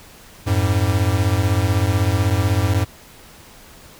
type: beating tone pair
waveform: square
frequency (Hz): 90.3 / 106.3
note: F#2 / G#2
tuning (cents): -42 / +41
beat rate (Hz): 16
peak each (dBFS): -19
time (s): 0.46-2.85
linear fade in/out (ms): 20
effects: pink hiss -44 dBFS RMS until 3.99 s